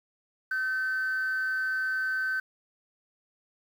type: tone with amplitude modulation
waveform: sine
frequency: 1532 Hz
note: G6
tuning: 40 cents flat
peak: -23 dBFS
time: 0.51-2.4 s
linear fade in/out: 5 ms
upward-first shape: sine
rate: 251 Hz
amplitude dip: 45%
effects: tanh soft clip ceiling -23 dBFS + 9-bit